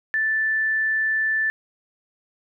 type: tone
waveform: sine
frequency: 1760 Hz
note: A6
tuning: in tune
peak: -19 dBFS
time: 0.14-1.5 s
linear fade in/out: 0 ms
effects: none